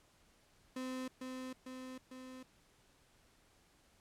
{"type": "tone with echo", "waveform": "35% pulse", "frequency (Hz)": 257.5, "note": "C4", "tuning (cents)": -28, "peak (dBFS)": -38, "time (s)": [0.76, 1.08], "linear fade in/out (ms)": 5, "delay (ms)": 450, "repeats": 3, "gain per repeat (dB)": -3, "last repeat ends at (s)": 2.43, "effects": ["pink hiss -69 dBFS RMS until 4 s", "low-pass 11000 Hz 12 dB/octave"]}